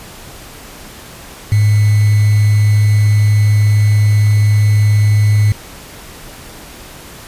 sine tone with sample-and-hold, 105 Hz, G#2, 19 cents sharp, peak -7 dBFS, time 1.52-5.52 s, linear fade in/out 0 ms, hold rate 2100 Hz, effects pink hiss -34 dBFS RMS until 7.27 s + resampled to 32000 Hz

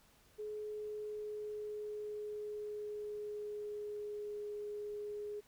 sine tone with pitch glide, 424 to 416.2 Hz, G#4 to G#4, +36 to +4 cents, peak -40 dBFS, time 0.38-5.41 s, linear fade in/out 20 ms, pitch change -32 cents, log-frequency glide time 0.52-4.48 s, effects pink hiss -67 dBFS RMS until 5.47 s

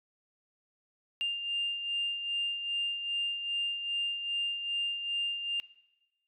sine beating tone pair, 2800 / 2802.5 Hz, F7 / F7, +4 / +5 cents, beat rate 2.5 Hz, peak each -30 / -39 dBFS, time 1.21-5.6 s, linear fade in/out 0 ms, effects noise-tail reverb RT60 1.0 s tail -19 dB re dry + tanh soft clip ceiling -23 dBFS

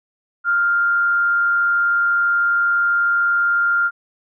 sine tone with frequency modulation, 1396.9 Hz, F6, in tune, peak -14 dBFS, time 0.44-3.91 s, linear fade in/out 50 ms, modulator 112 Hz, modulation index 0.27, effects none

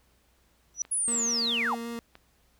sine tone with exponential growth, 5880 Hz, F#8, 12 cents flat, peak -22 dBFS, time 0.74-0.82 s, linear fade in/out 2 ms, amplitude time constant 17 ms
clicks, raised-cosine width 0.3 ms, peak -31 dBFS, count 4, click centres 0.851 / 1.561 / 1.657 / 2.154 s
sine linear sweep, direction down, 10548 to 642 Hz, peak -25 dBFS, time 0.91-1.75 s, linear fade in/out 10 ms
30% pulse tone with vibrato, 233.3 Hz, A#3, 2 cents sharp, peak -31 dBFS, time 1.08-1.99 s, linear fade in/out 0 ms, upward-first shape square, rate 5.2 Hz, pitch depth 8 cents each way
effects added 60 Hz sine -67 dBFS peak until 2.59 s + pink hiss -67 dBFS RMS until 2.59 s

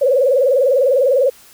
sine tone with vibrato, 528 Hz, C5, 16 cents sharp, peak -10 dBFS, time 0.01-1.3 s, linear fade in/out 10 ms, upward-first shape sine, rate 20 Hz, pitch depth 140 cents each way, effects white hiss -45 dBFS RMS until 1.53 s

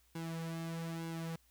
sawtooth tone with flanger, 164.81 Hz, E3, in tune, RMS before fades -41 dBFS, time 0.15-1.36 s, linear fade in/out 5 ms, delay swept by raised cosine 1.6 to 4 ms, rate 1.1 Hz, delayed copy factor -0.7, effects added 60 Hz sine -70 dBFS peak until 1.5 s + white hiss -71 dBFS RMS until 1.5 s

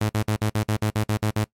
sawtooth tone bursts, 107.2 Hz, A2, 45 cents flat, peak -16 dBFS, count 11, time 0.01-1.442 s, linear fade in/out 5 ms, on 82 ms, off 53 ms, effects noise-tail reverb RT60 0.1 s tail -22 dB re dry + MP3 64 kbps

